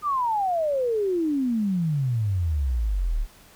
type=exponential sweep; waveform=sine; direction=down; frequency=1233 to 34.23 Hz; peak=-21 dBFS; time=0.02-3.27 s; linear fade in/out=50 ms; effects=pink hiss -52 dBFS RMS until 3.55 s